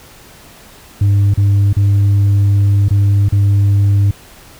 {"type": "tone with dropouts", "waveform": "sine", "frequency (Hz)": 100.4, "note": "G2", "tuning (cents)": 42, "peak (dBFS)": -5, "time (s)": [1.01, 4.11], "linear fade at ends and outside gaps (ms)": 5, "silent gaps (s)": [[1.339, 1.375], [1.73, 1.766], [2.885, 2.907], [3.287, 3.323]], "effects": ["tanh soft clip ceiling -7 dBFS", "pink hiss -40 dBFS RMS until 4.59 s"]}